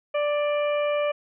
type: harmonic tone with a mistuned harmonic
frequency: 587.3 Hz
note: D5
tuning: in tune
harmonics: 1 / 2 / 3 / 4 / 5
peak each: -22 / -32 / -40 / -34 / -40 dBFS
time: 0.14-1.12 s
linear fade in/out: 10 ms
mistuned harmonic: 4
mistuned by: +20 cents
effects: none